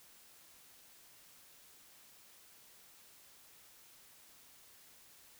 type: silence
effects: white hiss -61 dBFS RMS until 5.39 s